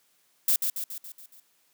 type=noise with echo; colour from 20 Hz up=violet; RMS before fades=-22 dBFS; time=0.48-0.56 s; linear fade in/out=2 ms; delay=140 ms; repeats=6; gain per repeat=-5 dB; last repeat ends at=1.4 s; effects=white hiss -67 dBFS RMS until 1.73 s + high-pass 150 Hz 12 dB/octave